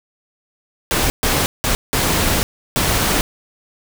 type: noise bursts at uneven times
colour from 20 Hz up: pink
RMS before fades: -17 dBFS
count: 5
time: 0.91-1.1 / 1.23-1.46 / 1.64-1.75 / 1.93-2.43 / 2.76-3.21 s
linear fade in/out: 0 ms
effects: none